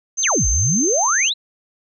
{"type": "tone", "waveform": "sine", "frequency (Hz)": 6272, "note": "G8", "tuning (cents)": 0, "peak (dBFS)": -17, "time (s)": [0.17, 1.3], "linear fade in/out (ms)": 20}
{"type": "exponential two-way sweep", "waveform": "sine", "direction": "down then up", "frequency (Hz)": [4699, 48.95, 4153], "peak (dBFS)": -17, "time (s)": [0.22, 1.34], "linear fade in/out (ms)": 20, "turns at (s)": 0.48}
{"effects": []}